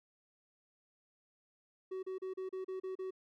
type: tone bursts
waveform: triangle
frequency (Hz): 376.4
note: F#4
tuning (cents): +30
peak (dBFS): -36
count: 8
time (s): 1.91-3.108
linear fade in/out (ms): 10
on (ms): 120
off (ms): 34
effects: none